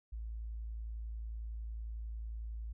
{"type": "tone", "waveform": "sine", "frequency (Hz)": 55.5, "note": "A1", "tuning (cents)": 16, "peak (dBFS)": -39, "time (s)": [0.12, 2.73], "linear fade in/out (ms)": 10, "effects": []}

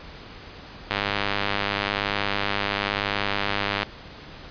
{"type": "click train", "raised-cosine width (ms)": 0.3, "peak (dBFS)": -7, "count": 296, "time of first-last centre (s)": [0.91, 3.831], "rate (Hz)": 101, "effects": ["pink hiss -42 dBFS RMS until 4.5 s", "resampled to 11025 Hz"]}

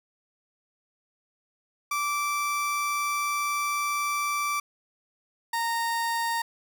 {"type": "tone pair in turn", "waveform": "30% pulse", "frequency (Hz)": [1166, 925.5], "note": ["D6", "A#5"], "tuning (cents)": [-13, -13], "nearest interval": "major third", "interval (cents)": 400, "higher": "first", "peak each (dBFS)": -23, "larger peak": "neither", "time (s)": [[1.91, 4.6], [5.53, 6.42]], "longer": "first", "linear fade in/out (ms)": 5, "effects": []}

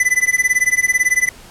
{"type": "tone with tremolo", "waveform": "square", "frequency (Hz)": 2003, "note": "B6", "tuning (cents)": 24, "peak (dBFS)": -10, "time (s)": [0, 1.29], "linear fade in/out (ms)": 2, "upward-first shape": "sine", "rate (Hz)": 18, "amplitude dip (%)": 95, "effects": ["pink hiss -41 dBFS RMS until 1.5 s", "low-pass 12000 Hz 12 dB/octave"]}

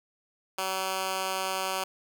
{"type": "tone with high-pass filter", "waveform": "10% pulse", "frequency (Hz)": 189.5, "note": "F#3", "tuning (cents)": 42, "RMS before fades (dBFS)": -31, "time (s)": [0.58, 1.84], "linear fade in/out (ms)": 5, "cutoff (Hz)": 590, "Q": 0.51, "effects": []}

